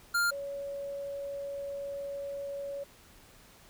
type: tone pair in turn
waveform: square / sine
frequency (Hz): 1400 / 561.1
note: F6 / C#5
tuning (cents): +4 / +21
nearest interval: octave + major third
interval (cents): 1583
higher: first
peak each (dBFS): -26 / -35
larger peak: first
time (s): 0.14-0.31 / 0.31-2.84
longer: second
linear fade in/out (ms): 10
effects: pink hiss -57 dBFS RMS until 3.69 s